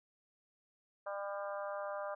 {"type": "harmonic tone with a mistuned harmonic", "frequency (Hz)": 200.3, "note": "G3", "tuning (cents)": 38, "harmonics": [3, 4, 5, 6, 7, 8], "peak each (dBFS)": [-40, -47, -48, -46, -51, -53], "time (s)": [1.06, 2.15], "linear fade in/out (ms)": 10, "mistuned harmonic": 8, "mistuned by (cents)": -20, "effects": []}